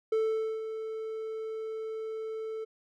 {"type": "tone with ADSR envelope", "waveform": "triangle", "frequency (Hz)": 441.1, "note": "A4", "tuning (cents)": 4, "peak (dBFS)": -22, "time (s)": [0.12, 2.65], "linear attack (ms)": 5, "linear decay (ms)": 480, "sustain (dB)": -10, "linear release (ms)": 15, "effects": []}